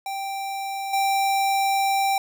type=tone with level steps; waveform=square; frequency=784 Hz; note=G5; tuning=in tune; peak=-28 / -20 dBFS; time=0.06-2.18 s; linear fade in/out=2 ms; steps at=0.93 s; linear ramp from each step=5 ms; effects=none